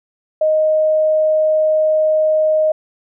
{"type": "tone", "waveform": "sine", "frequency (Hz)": 622.3, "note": "D#5", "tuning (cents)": 0, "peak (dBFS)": -11, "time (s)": [0.41, 2.72], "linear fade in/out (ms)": 5, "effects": []}